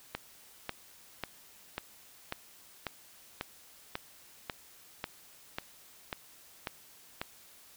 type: click train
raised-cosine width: 0.3 ms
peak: -18 dBFS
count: 14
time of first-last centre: 0.15-7.215 s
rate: 1.84 Hz
effects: white hiss -57 dBFS RMS until 7.76 s